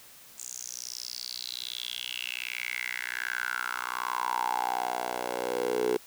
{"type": "tone with high-pass filter sweep", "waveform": "10% pulse", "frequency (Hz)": 61.3, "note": "B1", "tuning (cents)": -12, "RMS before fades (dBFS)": -33, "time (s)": [0.38, 5.97], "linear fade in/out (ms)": 5, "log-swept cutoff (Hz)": [7200, 410], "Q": 6.6, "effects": ["white hiss -52 dBFS RMS until 6.06 s"]}